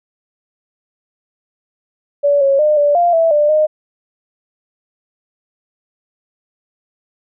sine tone with pitch steps, 573 / 550 / 605 / 582 / 696 / 658 / 593 / 615 Hz, D5 / C#5 / D#5 / D5 / F5 / E5 / D5 / D#5, -43 / -14 / -49 / -16 / -6 / -3 / +17 / -20 cents, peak -9 dBFS, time 2.23-3.67 s, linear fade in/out 20 ms, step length 180 ms, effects none

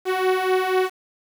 sawtooth beating tone pair, 370 / 374.1 Hz, F#4 / F#4, 0 / +19 cents, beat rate 4.1 Hz, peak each -19 / -16 dBFS, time 0.05-0.9 s, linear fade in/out 50 ms, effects low-pass 3000 Hz 12 dB/octave + 7-bit

